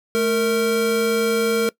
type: tone pair together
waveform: square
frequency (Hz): 217.2 / 461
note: A3 / A#4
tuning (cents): -22 / -19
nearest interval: octave + minor second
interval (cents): 1303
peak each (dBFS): -25 / -18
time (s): 0.15-1.69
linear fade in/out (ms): 0
effects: noise-tail reverb RT60 0.1 s tail -21 dB re dry